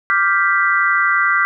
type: chord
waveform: sine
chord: G dominant seventh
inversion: second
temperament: equal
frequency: 1174.7 / 1396.9 / 1568 / 1975.5 Hz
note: D6 / F6 / G6 / B6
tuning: 0 / 0 / 0 / 0 cents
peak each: -18 dBFS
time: 0.1-1.45 s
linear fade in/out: 0 ms
effects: none